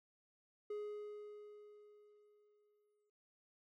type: tone with exponential decay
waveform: triangle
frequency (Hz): 417.8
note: G#4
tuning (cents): +10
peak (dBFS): -38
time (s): 0.7-3.1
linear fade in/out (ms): 5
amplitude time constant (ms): 520
effects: none